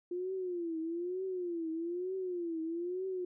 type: tone with vibrato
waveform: sine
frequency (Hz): 349.2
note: F4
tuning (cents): 0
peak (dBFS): -34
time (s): 0.11-3.25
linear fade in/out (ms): 5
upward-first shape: triangle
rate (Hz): 1.1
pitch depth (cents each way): 160
effects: none